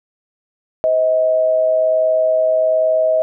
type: tone pair together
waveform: sine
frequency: 515 / 636.2 Hz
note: C5 / D#5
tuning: -28 / +38 cents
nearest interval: major third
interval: 366 cents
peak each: -22 / -12 dBFS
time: 0.84-3.22 s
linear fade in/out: 0 ms
effects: none